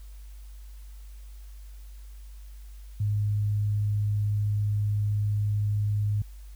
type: tone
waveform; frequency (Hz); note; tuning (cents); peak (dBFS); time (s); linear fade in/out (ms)
sine; 103.83; G#2; 0; -23; 3-6.22; 5
effects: added 50 Hz sine -41 dBFS peak until 6.55 s + white hiss -60 dBFS RMS until 6.55 s